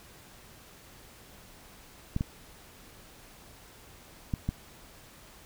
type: clicks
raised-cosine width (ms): 5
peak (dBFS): -16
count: 4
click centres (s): 2.164 / 2.209 / 4.338 / 4.49
effects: pink hiss -53 dBFS RMS until 5.45 s